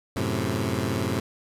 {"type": "chord", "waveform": "15% pulse", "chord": "F# diminished", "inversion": "none", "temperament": "equal", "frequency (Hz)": [92.5, 110, 130.81], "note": ["F#2", "A2", "C3"], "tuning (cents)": [0, 0, 0], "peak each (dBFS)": [-23, -22, -23], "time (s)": [0.16, 1.2], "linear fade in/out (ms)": 5, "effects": ["resampled to 32000 Hz", "9-bit"]}